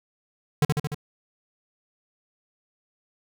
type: tone with echo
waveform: square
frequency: 148.7 Hz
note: D3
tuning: 22 cents sharp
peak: -17 dBFS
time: 0.62-0.65 s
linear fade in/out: 2 ms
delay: 74 ms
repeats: 4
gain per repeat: -3 dB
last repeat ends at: 0.946 s
effects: none